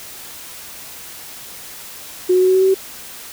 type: tone with pitch steps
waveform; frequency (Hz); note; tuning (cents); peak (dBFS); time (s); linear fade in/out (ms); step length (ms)
sine; 365 / 368 / 371 / 374 / 377 / 380.1 / 383.1; F#4 / F#4 / F#4 / F#4 / F#4 / F#4 / G4; -24 / -9 / +5 / +19 / +32 / +47 / -40; -10; 2.29-2.745; 10; 65
effects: white hiss -35 dBFS RMS until 3.32 s